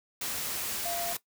sine tone in noise, 690 Hz, F5, 21 cents flat, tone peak -34 dBFS, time 0.85-1.13 s, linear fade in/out 5 ms, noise white, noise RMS -34 dBFS, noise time 0.21-1.17 s, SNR -3 dB, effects noise-tail reverb RT60 0.1 s tail -17 dB re dry

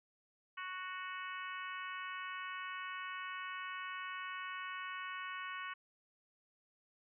harmonic tone, 370 Hz, F#4, in tune, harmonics 3 / 4 / 5 / 6 / 7 / 8, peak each -45 / -47 / -49 / -51 / -52 / -53 dBFS, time 0.57-5.74 s, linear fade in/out 10 ms, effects none

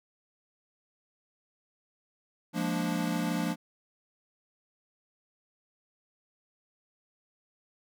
square chord, Bb dominant seventh, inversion second, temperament equal, 174.61 / 207.7 / 233.1 / 293.7 Hz, F3 / Ab3 / Bb3 / D4, 0 / 0 / 0 / 0 cents, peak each -33 / -37 / -35 / -35 dBFS, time 2.53-3.56 s, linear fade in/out 50 ms, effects none

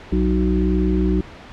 harmonic tone, 61.74 Hz, B1, in tune, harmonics 1 / 3 / 5 / 6, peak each -19 / -20 / -22 / -24 dBFS, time 0.12-1.21 s, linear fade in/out 5 ms, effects pink hiss -39 dBFS RMS until 1.52 s + low-pass 3000 Hz 12 dB/octave

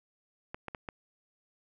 clicks, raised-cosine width 0.5 ms, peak -23 dBFS, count 4, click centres 0.545 / 0.683 / 0.748 / 0.888 s, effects none

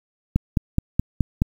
click train, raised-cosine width 5 ms, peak -5 dBFS, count 6, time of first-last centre 0.36-1.419 s, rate 4.72 Hz, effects 7-bit

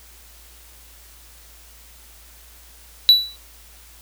triangle tone with exponential decay, 3942 Hz, B7, 4 cents flat, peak -3 dBFS, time 3.09-3.36 s, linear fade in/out 0 ms, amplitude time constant 58 ms, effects added 57 Hz sine -48 dBFS peak until 4.01 s + white hiss -48 dBFS RMS until 4.01 s

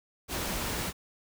pink noise, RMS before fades -33 dBFS, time 0.28-0.93 s, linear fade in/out 50 ms, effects none

